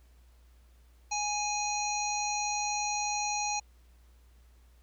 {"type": "harmonic tone", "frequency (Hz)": 830.6, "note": "G#5", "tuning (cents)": 0, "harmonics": [1, 3, 5, 7, 8], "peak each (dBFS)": [-32, -37, -39, -38, -37], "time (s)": [1.11, 3.6], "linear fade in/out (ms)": 10, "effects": ["added 60 Hz sine -56 dBFS peak until 4.82 s", "pink hiss -69 dBFS RMS until 4.82 s"]}